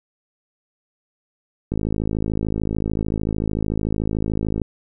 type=click train; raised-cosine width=3 ms; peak=-10 dBFS; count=156; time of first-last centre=1.72-4.617 s; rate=53.5 Hz; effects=none